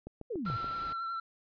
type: click train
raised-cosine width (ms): 2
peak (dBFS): -29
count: 5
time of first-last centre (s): 0.07-0.644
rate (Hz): 6.97
type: exponential sweep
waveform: sine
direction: down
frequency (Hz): 523.3 to 98.2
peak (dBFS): -33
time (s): 0.3-0.57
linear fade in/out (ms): 10
type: noise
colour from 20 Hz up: pink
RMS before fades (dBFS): -47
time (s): 0.45-0.93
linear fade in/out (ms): 5
type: tone with vibrato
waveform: triangle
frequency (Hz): 1351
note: E6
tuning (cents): +42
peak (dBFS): -32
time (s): 0.46-1.2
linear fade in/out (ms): 5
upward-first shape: sine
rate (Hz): 11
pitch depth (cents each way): 22
effects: resampled to 11025 Hz